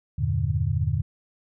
sine chord, E half-diminished seventh, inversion none, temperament equal, 82.41 / 98 / 116.54 / 146.83 Hz, E2 / G2 / Bb2 / D3, 0 / 0 / 0 / 0 cents, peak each -27 dBFS, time 0.18-1.02 s, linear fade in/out 10 ms, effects none

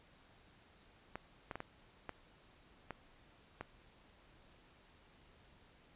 clicks, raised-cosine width 0.5 ms, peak -27 dBFS, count 7, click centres 1.156 / 1.512 / 1.556 / 1.604 / 2.093 / 2.907 / 3.61 s, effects pink hiss -65 dBFS RMS until 5.95 s + resampled to 8000 Hz

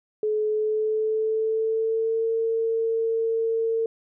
sine tone with pitch glide, 427.8 to 452.5 Hz, A4 to A4, -49 to +48 cents, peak -21 dBFS, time 0.23-3.86 s, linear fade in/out 2 ms, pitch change +97 cents, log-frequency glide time 0.47-2.29 s, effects none

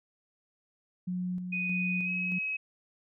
sine tone with tremolo, 181 Hz, F#3, 38 cents flat, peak -30 dBFS, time 1.07-2.39 s, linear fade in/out 10 ms, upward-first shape square, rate 1.6 Hz, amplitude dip 40%
sine tone with pitch glide, 2489 to 2553 Hz, D#7 to D#7, 0 to +44 cents, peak -30 dBFS, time 1.52-2.57 s, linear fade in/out 10 ms, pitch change +44 cents, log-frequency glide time 2.04-2.09 s
effects none

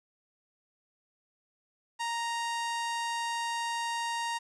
sawtooth tone, 932.3 Hz, A#5, in tune, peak -27 dBFS, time 1.99-4.39 s, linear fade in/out 20 ms, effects resampled to 22050 Hz + 10-bit

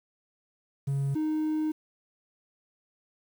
triangle tone pair in turn, 138.59 / 309.9 Hz, C#3 / D#4, 0 / -7 cents, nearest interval octave + major second, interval 1393 cents, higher second, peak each -23 dBFS, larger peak neither, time 0.87-1.15 / 1.15-1.72 s, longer second, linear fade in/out 10 ms, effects tanh soft clip ceiling -19 dBFS + 9-bit

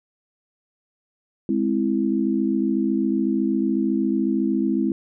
sine chord, Ab augmented, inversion none, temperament equal, 207.7 / 261.6 / 329.6 Hz, Ab3 / C4 / E4, 0 / 0 / 0 cents, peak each -23 dBFS, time 1.49-4.92 s, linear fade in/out 2 ms, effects none

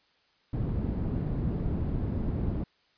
white low-pass noise, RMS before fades -30 dBFS, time 0.53-2.64 s, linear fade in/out 5 ms, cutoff 170 Hz, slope 12 dB/octave, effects white hiss -67 dBFS RMS until 2.97 s + resampled to 11025 Hz

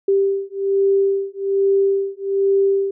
sine beating tone pair, 392.4 / 393.6 Hz, G4 / G4, +2 / +7 cents, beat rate 1.2 Hz, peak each -18 dBFS, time 0.08-2.91 s, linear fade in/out 5 ms, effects none

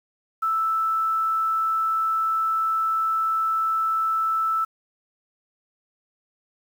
sine tone with quantisation, 1318.5 Hz, E6, in tune, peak -20 dBFS, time 0.42-4.65 s, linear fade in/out 10 ms, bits 8, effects none

